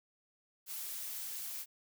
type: noise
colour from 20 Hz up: blue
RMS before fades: -42 dBFS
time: 0.66-1.66 s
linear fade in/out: 50 ms
effects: none